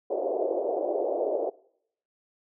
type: band-pass noise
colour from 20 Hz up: white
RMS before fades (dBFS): -28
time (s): 0.1-1.5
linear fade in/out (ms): 10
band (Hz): 350 to 670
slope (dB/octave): 48
effects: noise-tail reverb RT60 0.7 s tail -23 dB re dry